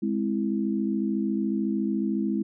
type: chord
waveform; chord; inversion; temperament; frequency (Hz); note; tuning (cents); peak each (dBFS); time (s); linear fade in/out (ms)
sine; Ab augmented; none; equal; 207.7 / 261.6 / 329.6; Ab3 / C4 / E4; 0 / 0 / 0; -26 / -30 / -29; 0.02-2.43; 10
effects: none